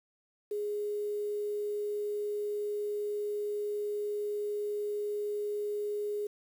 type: tone with quantisation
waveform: sine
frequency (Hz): 415.3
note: G#4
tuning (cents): 0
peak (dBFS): -31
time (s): 0.51-6.27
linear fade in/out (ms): 5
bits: 9
effects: none